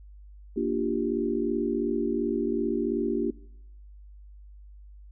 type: chord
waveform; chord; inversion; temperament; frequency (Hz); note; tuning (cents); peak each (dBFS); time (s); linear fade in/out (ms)
sine; G minor seventh; first; equal; 233.1 / 293.7 / 349.2 / 392; Bb3 / D4 / F4 / G4; 0 / 0 / 0 / 0; -30; 0.56-3.31; 10
effects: noise-tail reverb RT60 0.8 s tail -22 dB re dry + added 50 Hz sine -45 dBFS peak until 5.11 s